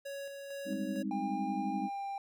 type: tone with tremolo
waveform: square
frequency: 557 Hz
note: C#5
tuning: 8 cents sharp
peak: -40 dBFS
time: 0.05-1.03 s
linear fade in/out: 10 ms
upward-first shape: square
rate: 2.2 Hz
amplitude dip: 35%
type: chord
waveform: sine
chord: Ab major seventh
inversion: third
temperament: equal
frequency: 196 / 207.7 / 261.6 / 311.1 Hz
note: G3 / Ab3 / C4 / Eb4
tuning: 0 / 0 / 0 / 0 cents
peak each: -39 dBFS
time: 0.65-1.9 s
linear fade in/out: 50 ms
type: tone with pitch glide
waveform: triangle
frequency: 803 to 792.9 Hz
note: G5 to G5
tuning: +41 to +20 cents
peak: -34 dBFS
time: 1.11-2.18 s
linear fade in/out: 2 ms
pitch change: -21 cents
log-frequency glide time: 1.74-2.06 s
effects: none